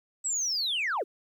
sine linear sweep, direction down, 7970 to 290 Hz, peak -25 dBFS, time 0.24-1.04 s, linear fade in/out 20 ms, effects tanh soft clip ceiling -24 dBFS + 11-bit

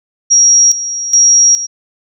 sine tone with tremolo, 5660 Hz, F8, 22 cents sharp, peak -4 dBFS, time 0.3-1.67 s, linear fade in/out 20 ms, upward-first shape square, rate 1.2 Hz, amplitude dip 75%, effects none

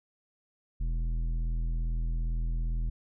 triangle tone with tanh clipping, 41.2 Hz, E1, in tune, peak -29 dBFS, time 0.8-2.9 s, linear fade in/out 10 ms, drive 14 dB, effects none

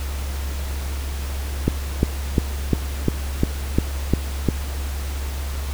click train, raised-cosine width 3 ms, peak -3 dBFS, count 9, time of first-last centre 1.68-4.487 s, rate 2.85 Hz, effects added 69 Hz sine -24 dBFS peak until 5.73 s + pink hiss -35 dBFS RMS until 5.73 s

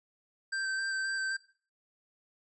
square tone with vibrato, 1563 Hz, G6, 6 cents flat, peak -32 dBFS, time 0.52-1.37 s, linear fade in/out 10 ms, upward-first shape square, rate 3.8 Hz, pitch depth 12 cents each way, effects noise-tail reverb RT60 0.4 s tail -17 dB re dry + resampled to 22050 Hz

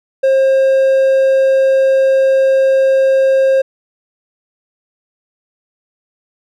triangle tone, 534 Hz, C5, 35 cents sharp, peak -6 dBFS, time 0.23-3.62 s, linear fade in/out 10 ms, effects none

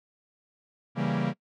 45% pulse chord, C# diminished seventh, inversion none, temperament equal with one note detuned, 138.59 / 165.86 / 196 / 233.1 Hz, C#3 / E3 / G3 / Bb3, 0 / +11 / 0 / 0 cents, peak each -31 dBFS, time 0.95-1.34 s, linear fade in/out 50 ms, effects noise-tail reverb RT60 0.1 s tail -23 dB re dry + low-pass 3000 Hz 12 dB/octave

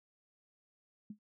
sine tone with exponential decay, 209.5 Hz, G#3, 15 cents sharp, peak -39 dBFS, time 1.1-1.19 s, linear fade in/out 5 ms, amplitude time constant 18 ms, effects none

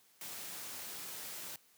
white noise, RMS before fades -45 dBFS, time 0.21-1.56 s, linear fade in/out 2 ms, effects white hiss -67 dBFS RMS until 1.77 s + high-pass 100 Hz 12 dB/octave

